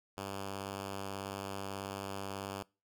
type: tone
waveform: 5% pulse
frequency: 98.3 Hz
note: G2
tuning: 5 cents sharp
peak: -28 dBFS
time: 0.17-2.63 s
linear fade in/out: 10 ms
effects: noise-tail reverb RT60 0.3 s tail -23 dB re dry